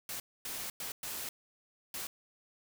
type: noise bursts at uneven times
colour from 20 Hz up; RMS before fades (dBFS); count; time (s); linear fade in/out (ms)
white; -40; 5; 0.09-0.2 / 0.45-0.7 / 0.8-0.92 / 1.03-1.29 / 1.94-2.07; 2
effects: none